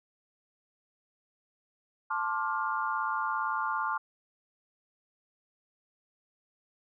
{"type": "chord", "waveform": "sine", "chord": "D minor seventh", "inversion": "second", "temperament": "just", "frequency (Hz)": [881, 1057.2, 1174.7, 1409.6], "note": ["A5", "C6", "D6", "F6"], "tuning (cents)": [2, 18, 0, 16], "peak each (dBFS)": -34, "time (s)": [2.1, 3.98], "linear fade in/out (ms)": 10, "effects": []}